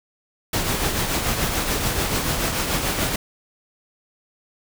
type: noise with tremolo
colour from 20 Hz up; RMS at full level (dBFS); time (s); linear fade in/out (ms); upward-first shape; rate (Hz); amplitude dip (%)
pink; -21; 0.53-3.16; 5; triangle; 6.9; 45
effects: none